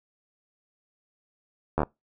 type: slowing click train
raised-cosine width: 1 ms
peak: -10 dBFS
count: 5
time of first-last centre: 1.78-1.832 s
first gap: 12 ms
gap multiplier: 1.06
effects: noise-tail reverb RT60 0.2 s tail -25 dB re dry